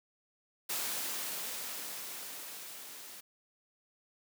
white noise with level ramp, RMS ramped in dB -35 to -49 dBFS, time 0.69-3.21 s, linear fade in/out 10 ms, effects high-pass 200 Hz 12 dB/octave

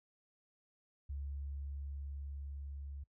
sine tone with level ramp, 70.2 Hz, C#2, 22 cents sharp, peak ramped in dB -39 to -43 dBFS, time 1.09-3.04 s, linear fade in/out 10 ms, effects noise-tail reverb RT60 0.1 s tail -23 dB re dry

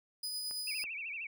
sawtooth tone with tremolo, 4978 Hz, D#8, in tune, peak -33 dBFS, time 0.23-0.84 s, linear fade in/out 5 ms, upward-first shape sine, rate 9.1 Hz, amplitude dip 25%
clicks, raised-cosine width 0.5 ms, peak -36 dBFS, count 2, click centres 0.511 / 0.84 s
sine tone with vibrato, 2470 Hz, D#7, 13 cents flat, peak -38 dBFS, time 0.67-1.27 s, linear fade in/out 5 ms, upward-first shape sine, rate 13 Hz, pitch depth 170 cents each way
effects none

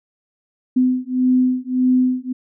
sine beating tone pair, 253.3 / 255 Hz, B3 / C4, +44 / -44 cents, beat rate 1.7 Hz, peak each -17 / -17 dBFS, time 0.76-2.33 s, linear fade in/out 10 ms, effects none

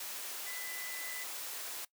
sine tone in noise, 2000 Hz, B6, 21 cents sharp, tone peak -44 dBFS, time 0.46-1.24 s, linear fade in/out 5 ms, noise white, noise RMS -42 dBFS, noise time 0-1.85 s, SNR -5 dB, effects noise-tail reverb RT60 0.1 s tail -20 dB re dry + high-pass 400 Hz 12 dB/octave

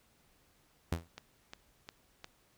sawtooth tone with exponential decay, 83.8 Hz, E2, 29 cents sharp, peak -24 dBFS, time 0.92-1.08 s, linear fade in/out 5 ms, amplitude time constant 33 ms
click train, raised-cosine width 0.2 ms, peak -27 dBFS, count 4, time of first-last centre 1.18-2.244 s, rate 2.82 Hz
effects pink hiss -69 dBFS RMS until 2.57 s

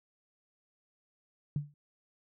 sine tone with exponential decay, 146 Hz, D3, 10 cents flat, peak -26 dBFS, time 1.56-1.74 s, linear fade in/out 2 ms, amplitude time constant 39 ms, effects none

